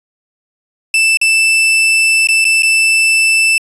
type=tone with dropouts; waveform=40% pulse; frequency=2649 Hz; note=E7; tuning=8 cents sharp; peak=-7 dBFS; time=0.94-3.58 s; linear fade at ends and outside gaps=2 ms; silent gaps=1.172-1.214 / 2.272-2.287 / 2.444-2.451 / 2.623-2.631 s; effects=resampled to 24000 Hz